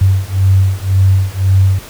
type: beating tone pair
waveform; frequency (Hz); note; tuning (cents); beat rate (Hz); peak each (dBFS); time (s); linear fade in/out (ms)
sine; 94.7 / 96.6; F#2 / G2; +41 / -25; 1.9; -11; 0.01-1.79; 5
effects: pink hiss -33 dBFS RMS until 1.89 s